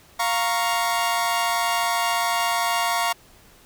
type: chord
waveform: sawtooth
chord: Bb minor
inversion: second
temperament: equal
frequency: 698.5 / 932.3 / 1108.7 Hz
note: F5 / Bb5 / Db6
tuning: 0 / 0 / 0 cents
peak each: -21 / -21 / -22 dBFS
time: 0.19-3.13 s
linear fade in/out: 10 ms
effects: pink hiss -52 dBFS RMS until 3.65 s